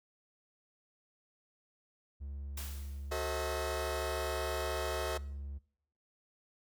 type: tone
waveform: triangle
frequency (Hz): 70.1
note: C#2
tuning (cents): +20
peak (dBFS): -38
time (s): 2.2-5.59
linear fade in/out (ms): 20
type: noise with exponential decay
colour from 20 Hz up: white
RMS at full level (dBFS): -42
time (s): 2.57-3.26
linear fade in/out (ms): 5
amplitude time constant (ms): 150
type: chord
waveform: sawtooth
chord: F# diminished seventh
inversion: none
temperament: just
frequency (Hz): 370 / 444 / 532.8 / 639.4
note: F#4 / A4 / C5 / Eb5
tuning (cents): 0 / +16 / +31 / +47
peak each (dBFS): -36 / -36 / -38 / -35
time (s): 3.11-5.18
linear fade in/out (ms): 10
effects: noise-tail reverb RT60 0.6 s tail -20 dB re dry